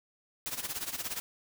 white noise with tremolo, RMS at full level -34 dBFS, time 0.46-1.2 s, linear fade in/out 0 ms, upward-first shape sine, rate 17 Hz, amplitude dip 80%, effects none

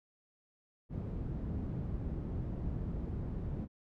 white low-pass noise, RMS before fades -38 dBFS, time 0.89-3.68 s, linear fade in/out 50 ms, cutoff 160 Hz, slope 12 dB/octave, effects none

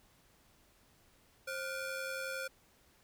30% pulse ring-modulated tone, 971 Hz, B5, 30 cents flat, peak -32 dBFS, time 1.47-2.48 s, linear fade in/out 10 ms, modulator 440 Hz, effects pink hiss -67 dBFS RMS until 3.03 s

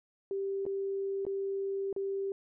sine tone with dropouts, 392 Hz, G4, in tune, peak -31 dBFS, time 0.31-2.32 s, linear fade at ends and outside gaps 1 ms, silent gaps 0.654-0.664 / 1.252-1.266 / 1.928-1.963 s, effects none

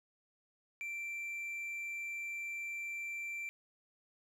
triangle tone, 2349 Hz, D7, in tune, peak -37 dBFS, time 0.81-3.49 s, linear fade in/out 0 ms, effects none

